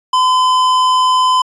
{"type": "tone with tanh clipping", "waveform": "sine", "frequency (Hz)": 1018, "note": "C6", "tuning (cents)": -48, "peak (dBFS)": -11, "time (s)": [0.13, 1.42], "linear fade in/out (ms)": 5, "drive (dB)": 14, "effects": ["resampled to 24000 Hz"]}